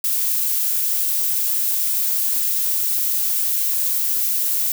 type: noise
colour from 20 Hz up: violet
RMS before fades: -20 dBFS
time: 0.04-4.72 s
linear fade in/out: 2 ms
effects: none